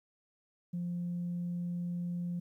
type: tone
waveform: sine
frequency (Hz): 174.8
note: F3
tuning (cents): +2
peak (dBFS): -32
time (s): 0.73-2.4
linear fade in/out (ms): 10
effects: tanh soft clip ceiling -30 dBFS + 12-bit